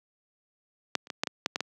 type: clicks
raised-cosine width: 0.2 ms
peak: -7 / -30 / -16 / -8 / -12 / -8 / -11 / -13 dBFS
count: 8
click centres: 0.953 / 1.071 / 1.102 / 1.235 / 1.272 / 1.461 / 1.559 / 1.606 s
effects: high-pass 200 Hz 12 dB/octave